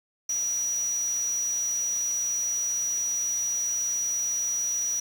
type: tone in noise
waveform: sine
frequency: 5820 Hz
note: F#8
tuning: 29 cents flat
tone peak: -25 dBFS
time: 0.29-5 s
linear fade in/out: 5 ms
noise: white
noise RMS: -43 dBFS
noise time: 0.29-5 s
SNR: +15 dB
effects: none